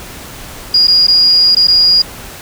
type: tone with dropouts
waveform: sine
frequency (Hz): 4863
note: D#8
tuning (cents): -40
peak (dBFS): -5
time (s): 0.74-2.02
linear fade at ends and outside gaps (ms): 5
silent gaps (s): 0.872-0.88 / 1.069-1.081 / 1.55-1.566 / 1.672-1.681
effects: pink hiss -30 dBFS RMS until 2.41 s